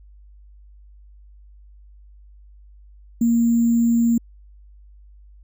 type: tone with sample-and-hold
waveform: sine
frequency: 233.1 Hz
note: A#3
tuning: in tune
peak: -14 dBFS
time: 3.21-4.18 s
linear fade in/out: 5 ms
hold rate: 7350 Hz
effects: added 50 Hz sine -44 dBFS peak until 5.43 s